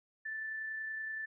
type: tone with amplitude modulation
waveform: sine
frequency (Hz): 1760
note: A6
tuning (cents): 0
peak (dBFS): -36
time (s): 0.25-1.26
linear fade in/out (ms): 10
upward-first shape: sine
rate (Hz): 30.6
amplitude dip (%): 25
effects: none